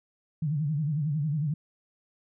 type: tone with vibrato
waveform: sine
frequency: 150 Hz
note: D3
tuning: 37 cents sharp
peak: -25 dBFS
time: 0.42-1.54 s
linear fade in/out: 5 ms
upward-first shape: sine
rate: 11 Hz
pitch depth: 130 cents each way
effects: none